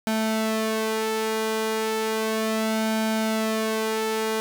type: tone with flanger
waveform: sawtooth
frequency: 220 Hz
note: A3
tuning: in tune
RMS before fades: -25 dBFS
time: 0.07-4.4 s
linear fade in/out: 0 ms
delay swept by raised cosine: 1.3 to 2.5 ms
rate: 0.34 Hz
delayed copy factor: +0.65
effects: none